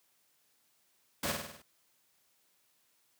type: noise with echo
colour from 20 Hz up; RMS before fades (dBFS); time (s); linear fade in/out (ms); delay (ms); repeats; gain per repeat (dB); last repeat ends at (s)
pink; -33; 1.23-1.32; 5; 50; 6; -4; 1.62
effects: white hiss -72 dBFS RMS until 3.19 s + high-pass 100 Hz 12 dB/octave